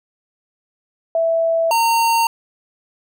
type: tone pair in turn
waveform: sine / square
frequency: 659.3 / 918.6 Hz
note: E5 / A#5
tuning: 0 / -26 cents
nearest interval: tritone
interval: 574 cents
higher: second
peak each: -14 dBFS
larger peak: neither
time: 1.15-1.71 / 1.71-2.27 s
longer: neither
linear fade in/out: 2 ms
effects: none